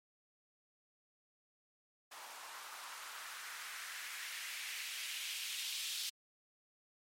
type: noise with band-pass filter sweep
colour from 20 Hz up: blue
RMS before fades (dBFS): -45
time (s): 2.11-6.1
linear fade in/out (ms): 10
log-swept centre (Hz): 880 to 3600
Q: 1.9
effects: MP3 64 kbps